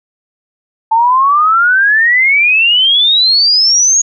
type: exponential sweep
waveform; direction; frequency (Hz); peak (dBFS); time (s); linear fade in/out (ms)
sine; up; 880 to 6730; -6; 0.91-4.02; 10
effects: none